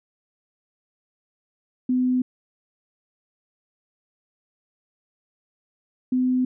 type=tone pair in turn; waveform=sine; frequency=252.8 / 254 Hz; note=B3 / B3; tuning=+41 / +49 cents; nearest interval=unison; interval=8 cents; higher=second; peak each=-18 dBFS; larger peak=neither; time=1.89-2.22 / 6.12-6.45 s; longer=neither; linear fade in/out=5 ms; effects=none